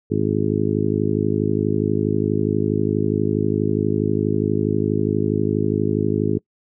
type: harmonic tone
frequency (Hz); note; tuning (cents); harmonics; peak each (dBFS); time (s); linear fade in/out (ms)
52.3; G#1; +13; 2 / 3 / 4 / 5 / 6 / 7 / 8; -25 / -25 / -25 / -25 / -25 / -25 / -25; 0.1-6.39; 20
effects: noise-tail reverb RT60 0.1 s tail -25 dB re dry